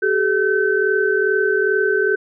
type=tone cluster; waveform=sine; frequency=384.2 / 426.6 / 1532 Hz; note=G4 / G#4 / G6; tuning=-35 / +46 / -40 cents; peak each=-19 dBFS; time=0.02-2.16 s; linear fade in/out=10 ms; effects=none